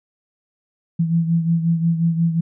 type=beating tone pair; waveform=sine; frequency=165.7 / 171.3 Hz; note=E3 / F3; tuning=+9 / -33 cents; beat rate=5.6 Hz; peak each=-16 / -23 dBFS; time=0.99-2.41 s; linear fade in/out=10 ms; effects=none